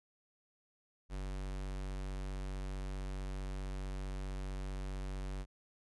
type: tone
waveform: square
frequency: 47.7 Hz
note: G1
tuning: 47 cents flat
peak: -39 dBFS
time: 1.09-5.46 s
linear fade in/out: 50 ms
effects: resampled to 24000 Hz